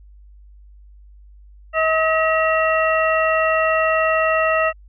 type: harmonic tone with a mistuned harmonic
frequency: 639 Hz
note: D#5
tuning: 46 cents sharp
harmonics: 1 / 2 / 3 / 4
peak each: -18 / -20 / -22 / -24 dBFS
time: 1.73-4.73 s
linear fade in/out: 50 ms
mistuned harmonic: 4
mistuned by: +110 cents
effects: added 50 Hz sine -42 dBFS peak until 4.88 s